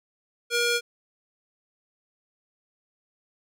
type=tone with band-pass filter; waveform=square; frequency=475.9 Hz; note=A#4; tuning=36 cents sharp; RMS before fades=-24 dBFS; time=0.5-0.81 s; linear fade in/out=50 ms; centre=3900 Hz; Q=0.54; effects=none